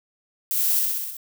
violet noise with echo, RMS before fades -24 dBFS, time 0.51-0.79 s, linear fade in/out 0 ms, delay 63 ms, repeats 6, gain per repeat -2 dB, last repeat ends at 1.168 s, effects none

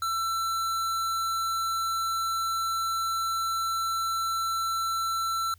square tone, 1340 Hz, E6, 28 cents sharp, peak -27 dBFS, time 0.02-5.54 s, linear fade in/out 2 ms, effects added 87 Hz sine -53 dBFS peak until 5.58 s + white hiss -65 dBFS RMS until 5.58 s

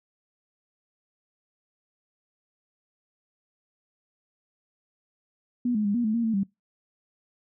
sine tone with pitch steps, 243.9 / 212 / 202.8 / 239.6 / 216.2 / 233.2 / 223.7 / 196.6 Hz, B3 / G#3 / G#3 / A#3 / A3 / A#3 / A3 / G3, -21 / +36 / -41 / +48 / -30 / +1 / +29 / +5 cents, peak -22 dBFS, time 5.65-6.434 s, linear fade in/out 5 ms, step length 98 ms, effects noise-tail reverb RT60 0.2 s tail -24 dB re dry

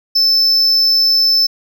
triangle tone, 5274 Hz, E8, in tune, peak -8 dBFS, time 0.15-1.47 s, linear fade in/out 10 ms, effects none

